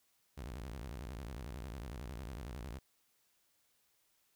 sawtooth tone with vibrato, 61.1 Hz, B1, 18 cents flat, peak -39 dBFS, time 0.37-2.79 s, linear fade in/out 10 ms, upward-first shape square, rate 11 Hz, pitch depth 250 cents each way, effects white hiss -75 dBFS RMS until 4.35 s

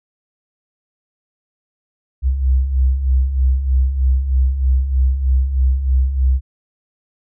sine beating tone pair, 62.8 / 66 Hz, B1 / C2, +30 / +16 cents, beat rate 3.2 Hz, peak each -20 / -13 dBFS, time 2.22-6.41 s, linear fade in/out 50 ms, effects none

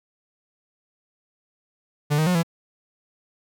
45% pulse tone with pitch steps, 147.5 / 156.5 / 180.4 / 167 Hz, D3 / D#3 / F#3 / E3, +8 / +10 / -44 / +23 cents, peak -18 dBFS, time 2.1-2.432 s, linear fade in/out 20 ms, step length 83 ms, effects none

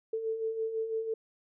sine beating tone pair, 440.6 / 446.6 Hz, A4 / A4, +2 / +26 cents, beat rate 6 Hz, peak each -39 / -31 dBFS, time 0.13-1.14 s, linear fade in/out 5 ms, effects none

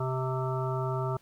harmonic tone with a mistuned harmonic, 130 Hz, C3, 11 cents flat, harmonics 1 / 3 / 5 / 7 / 9 / 10, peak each -30 / -35 / -37 / -38 / -40 / -40 dBFS, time 0-1.17 s, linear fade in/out 5 ms, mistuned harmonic 10, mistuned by +29 cents, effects pink hiss -63 dBFS RMS until 1.21 s

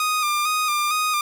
sawtooth tone with vibrato, 1220 Hz, D#6, 34 cents flat, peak -16 dBFS, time 0-1.21 s, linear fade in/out 2 ms, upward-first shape square, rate 2.2 Hz, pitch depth 34 cents each way, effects none

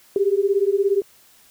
sine beating tone pair, 389 / 406 Hz, G4 / G#4, -13 / -39 cents, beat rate 17 Hz, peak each -19 dBFS, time 0.16-1.02 s, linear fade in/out 2 ms, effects white hiss -53 dBFS RMS until 1.5 s

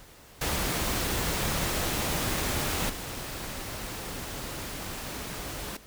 pink noise with level steps, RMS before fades -29 / -37 dBFS, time 0.41-5.77 s, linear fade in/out 5 ms, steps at 2.89 s, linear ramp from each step 10 ms, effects pink hiss -52 dBFS RMS until 5.86 s

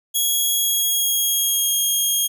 5% pulse tone with pitch glide, 3322 to 3250 Hz, G#7 to G#7, 0 to -38 cents, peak -10 dBFS, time 0.14-2.28 s, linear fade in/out 20 ms, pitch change -38 cents, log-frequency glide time 0.5-1.74 s, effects none

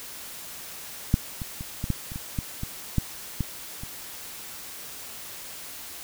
clicks, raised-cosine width 5 ms, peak -6 / -20 / -22 / -16 / -11 / -25 / -21 / -14 / -18 / -9 / -13 / -24 dBFS, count 12, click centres 1.141 / 1.418 / 1.609 / 1.841 / 1.903 / 2.119 / 2.159 / 2.388 / 2.634 / 2.983 / 3.407 / 3.835 s, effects white hiss -40 dBFS RMS until 6.03 s

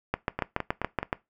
two click trains, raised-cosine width 0.5 ms, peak -10 / -14 dBFS, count 8 / 4, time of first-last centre 0.14-1.129 / 0.39-1.03 s, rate 7.08 / 4.69 Hz, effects noise-tail reverb RT60 0.2 s tail -20 dB re dry

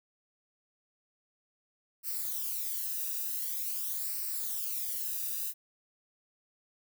violet noise with flanger, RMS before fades -35 dBFS, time 2.03-5.54 s, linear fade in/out 50 ms, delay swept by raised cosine 0.29 to 0.94 ms, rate 0.46 Hz, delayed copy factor -0.7, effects none

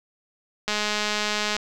click train, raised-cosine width 0.2 ms, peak -8 dBFS, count 187, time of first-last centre 0.68-1.566 s, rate 210 Hz, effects none

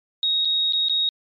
sine tone with dropouts, 3765 Hz, A#7, 16 cents sharp, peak -18 dBFS, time 0.23-1.09 s, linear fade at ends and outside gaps 1 ms, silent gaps 0.449-0.454 / 0.724-0.733 / 0.885-0.896 s, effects MP3 48 kbps

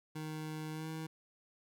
25% pulse tone with pitch glide, 155.56 to 159.01 Hz, D#3 to D#3, 0 to +38 cents, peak -36 dBFS, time 0.15-1.07 s, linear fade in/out 10 ms, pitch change +38 cents, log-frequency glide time 0.72-0.88 s, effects none

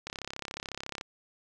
click train, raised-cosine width 0.2 ms, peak -19 dBFS, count 33, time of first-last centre 0.07-1.011 s, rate 34 Hz, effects none

